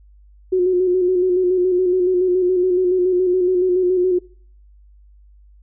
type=tone with vibrato; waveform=sine; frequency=364.6 Hz; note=F#4; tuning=25 cents flat; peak=-13 dBFS; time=0.52-4.19 s; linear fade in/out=10 ms; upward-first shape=square; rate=7.1 Hz; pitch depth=34 cents each way; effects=noise-tail reverb RT60 0.5 s tail -23 dB re dry + added 50 Hz sine -45 dBFS peak until 5.62 s